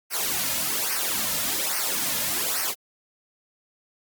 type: noise with flanger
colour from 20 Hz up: white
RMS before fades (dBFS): -26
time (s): 0.1-2.75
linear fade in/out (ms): 50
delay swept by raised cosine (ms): 0.27 to 2.67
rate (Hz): 1.2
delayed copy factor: -0.75
effects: Opus 48 kbps